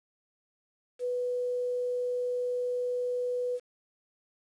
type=tone with quantisation; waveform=sine; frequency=493.9 Hz; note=B4; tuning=in tune; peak=-28 dBFS; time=0.99-3.6 s; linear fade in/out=50 ms; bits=9; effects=resampled to 24000 Hz